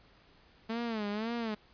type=tone with vibrato; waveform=sawtooth; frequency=220 Hz; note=A3; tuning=in tune; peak=-29 dBFS; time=0.69-1.55 s; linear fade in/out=10 ms; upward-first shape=sine; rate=1.9 Hz; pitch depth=130 cents each way; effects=pink hiss -62 dBFS RMS until 1.73 s + resampled to 11025 Hz